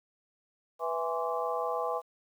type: harmonic tone with a mistuned harmonic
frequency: 164.81 Hz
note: E3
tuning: in tune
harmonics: 3 / 4 / 5 / 6 / 7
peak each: -34 / -35 / -36 / -37 / -37 dBFS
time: 0.79-2.02 s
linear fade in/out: 50 ms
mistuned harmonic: 6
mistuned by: +100 cents
effects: 10-bit